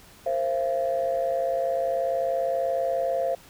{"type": "tone cluster", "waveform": "sine", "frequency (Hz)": [470.8, 531, 680], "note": ["A#4", "C5", "F5"], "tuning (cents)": [17, 25, -46], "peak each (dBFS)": [-34, -25, -25], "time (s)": [0.26, 3.35], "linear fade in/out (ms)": 5, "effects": ["tanh soft clip ceiling -16 dBFS", "pink hiss -51 dBFS RMS until 3.49 s"]}